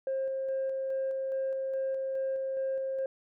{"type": "tone with tremolo", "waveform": "sine", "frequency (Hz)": 533, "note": "C5", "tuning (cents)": 32, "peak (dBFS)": -27, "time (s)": [0.07, 3.06], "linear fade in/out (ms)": 2, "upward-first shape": "square", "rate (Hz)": 2.4, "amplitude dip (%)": 25, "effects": ["tanh soft clip ceiling -26 dBFS"]}